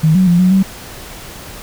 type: tone with pitch steps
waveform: sine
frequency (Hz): 157.9 / 186.3 / 173.8 / 183.7 / 191.8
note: D#3 / F#3 / F3 / F#3 / G3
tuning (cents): +26 / +12 / -8 / -12 / -37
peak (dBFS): -7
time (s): 0.03-0.63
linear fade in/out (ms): 10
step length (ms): 120
effects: pink hiss -32 dBFS RMS until 1.62 s